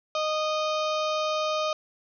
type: harmonic tone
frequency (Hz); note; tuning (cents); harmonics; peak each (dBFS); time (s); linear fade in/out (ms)
618; D#5; -12; 1 / 2 / 4 / 5 / 6 / 7 / 8 / 9 / 10; -27 / -29 / -37 / -39 / -38 / -43 / -43 / -46 / -45; 0.15-1.73; 2
effects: none